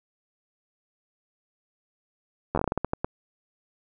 slowing click train, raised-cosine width 1 ms, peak -11 dBFS, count 12, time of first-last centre 2.55-3.045 s, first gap 11 ms, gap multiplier 1.26, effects none

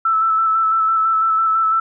sine tone with vibrato, 1318.5 Hz, E6, in tune, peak -13 dBFS, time 0.05-1.8 s, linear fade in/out 5 ms, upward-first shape square, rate 6 Hz, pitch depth 17 cents each way, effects none

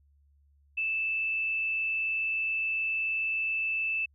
sine tone with frequency modulation, 2637 Hz, E7, in tune, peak -27 dBFS, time 0.77-4.06 s, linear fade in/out 10 ms, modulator 107 Hz, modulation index 0.25, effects added 71 Hz sine -61 dBFS peak until 4.14 s

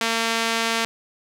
sawtooth tone with band-pass filter, 227.8 Hz, A#3, 40 cents flat, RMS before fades -23 dBFS, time 0.01-0.85 s, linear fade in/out 0 ms, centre 3200 Hz, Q 0.58, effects none

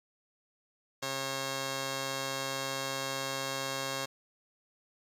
5% pulse tone pair together, 135.5 / 542 Hz, C#3 / C#5, -39 / -39 cents, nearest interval 2 octaves, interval 2400 cents, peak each -26 / -25 dBFS, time 1.02-4.06 s, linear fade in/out 10 ms, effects resampled to 32000 Hz

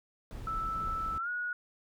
brown noise, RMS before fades -41 dBFS, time 0.31-1.18 s, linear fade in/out 0 ms
sine tone with pitch glide, 1318.5 to 1454.5 Hz, E6 to F#6, 0 to -30 cents, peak -32 dBFS, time 0.47-1.53 s, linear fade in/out 2 ms, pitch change +170 cents, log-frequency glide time 1.19-1.29 s
effects none

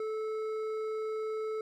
triangle tone with hard clipping, 435.8 Hz, A4, 17 cents flat, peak -34 dBFS, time 0-1.61 s, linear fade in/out 2 ms, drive 11 dB, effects none

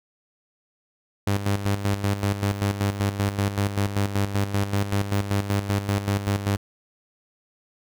sawtooth tone with tremolo, 100.3 Hz, G2, 40 cents sharp, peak -16 dBFS, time 1.27-6.57 s, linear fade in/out 5 ms, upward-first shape square, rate 5.2 Hz, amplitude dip 65%, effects none

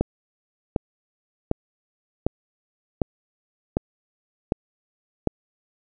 click train, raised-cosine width 2 ms, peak -6 dBFS, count 8, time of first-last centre 0.01-5.273 s, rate 1.33 Hz, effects none

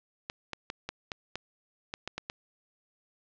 clicks, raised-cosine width 0.2 ms, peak -17 dBFS, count 10, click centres 0.299 / 0.533 / 0.701 / 0.89 / 1.118 / 1.356 / 1.939 / 2.076 / 2.18 / 2.299 s, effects low-pass 5000 Hz 12 dB/octave

